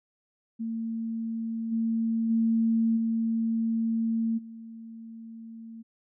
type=tone with level steps; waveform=sine; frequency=226.5 Hz; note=A#3; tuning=50 cents flat; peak=-29 / -24 / -21 / -24 / -40 dBFS; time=0.59-5.83 s; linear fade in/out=20 ms; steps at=1.71 / 2.29 / 2.96 / 4.37 s; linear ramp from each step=20 ms; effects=none